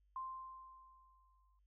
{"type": "tone with exponential decay", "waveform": "sine", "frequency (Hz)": 1046.5, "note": "C6", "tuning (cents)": 0, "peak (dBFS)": -40, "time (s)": [0.16, 1.59], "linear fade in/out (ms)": 2, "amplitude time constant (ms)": 310, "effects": ["added 50 Hz sine -70 dBFS peak until 1.66 s"]}